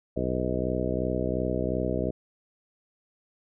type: harmonic tone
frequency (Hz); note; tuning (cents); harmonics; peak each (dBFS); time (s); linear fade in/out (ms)
62.8; B1; +30; 1 / 2 / 3 / 4 / 5 / 6 / 7 / 8 / 10; -34 / -34 / -34 / -34 / -34 / -34 / -34 / -34 / -34; 0.16-2.11; 10
effects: none